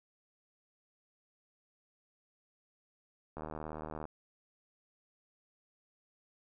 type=click train; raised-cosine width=1 ms; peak=-28 dBFS; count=54; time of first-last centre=3.37-4.054 s; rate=77.5 Hz; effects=none